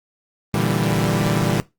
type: chord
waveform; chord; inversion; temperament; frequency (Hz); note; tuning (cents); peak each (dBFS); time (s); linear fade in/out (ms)
sawtooth; E half-diminished seventh; second; equal; 116.54 / 146.83 / 164.81 / 196; Bb2 / D3 / E3 / G3; 0 / 0 / 0 / 0; -19; 0.54-1.6; 0
effects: noise-tail reverb RT60 0.2 s tail -19 dB re dry + Opus 24 kbps